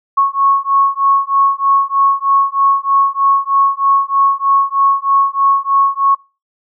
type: beating tone pair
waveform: sine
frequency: 1100 / 1103.2 Hz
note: C#6 / C#6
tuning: -14 / -9 cents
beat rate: 3.2 Hz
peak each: -13 dBFS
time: 0.17-6.15 s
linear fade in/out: 10 ms
effects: noise-tail reverb RT60 0.3 s tail -24 dB re dry